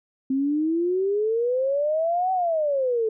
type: exponential two-way sweep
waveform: sine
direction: up then down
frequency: 261.6 to 761 to 431.7 Hz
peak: -20 dBFS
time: 0.3-3.09 s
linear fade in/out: 5 ms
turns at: 2.32 s
effects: none